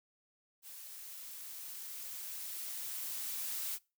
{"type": "noise with level ramp", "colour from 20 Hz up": "blue", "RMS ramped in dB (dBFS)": [-50, -38], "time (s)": [0.62, 3.79], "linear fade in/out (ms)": 50, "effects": ["noise-tail reverb RT60 0.3 s tail -24 dB re dry"]}